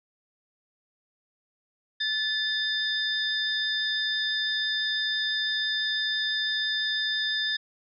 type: tone cluster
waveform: sine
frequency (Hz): 1742 / 3603 / 5000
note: A6 / A7 / D#8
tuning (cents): -18 / +40 / +8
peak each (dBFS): -29 / -28 / -33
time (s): 2-7.57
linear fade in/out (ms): 10
effects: none